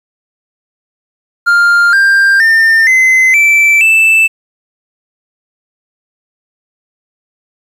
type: tone with pitch steps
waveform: triangle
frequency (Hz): 1400 / 1589.7 / 1805.1 / 2050 / 2327 / 2643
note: F6 / G6 / A6 / C7 / D7 / E7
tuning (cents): +4 / +24 / +44 / -36 / -17 / +4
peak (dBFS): -3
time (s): 1.46-4.28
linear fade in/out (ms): 20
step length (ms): 470
effects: 7-bit